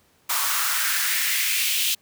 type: noise with high-pass filter sweep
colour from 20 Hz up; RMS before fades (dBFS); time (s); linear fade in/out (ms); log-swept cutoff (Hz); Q
white; -23; 0.29-1.95; 10; 1000 to 3100; 2.7
effects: pink hiss -61 dBFS RMS until 2.01 s + high-pass 80 Hz 12 dB/octave